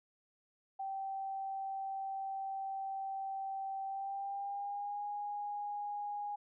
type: tone with pitch glide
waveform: sine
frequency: 777 to 823.2 Hz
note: G5 to G#5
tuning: -16 to -16 cents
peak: -37 dBFS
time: 0.79-6.36 s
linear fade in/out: 10 ms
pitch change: +100 cents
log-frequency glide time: 3.85-5.04 s
effects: none